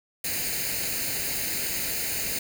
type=noise with comb filter; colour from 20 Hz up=white; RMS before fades=-29 dBFS; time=0.24-2.39 s; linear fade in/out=5 ms; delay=0.44 ms; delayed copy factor=+0.7; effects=none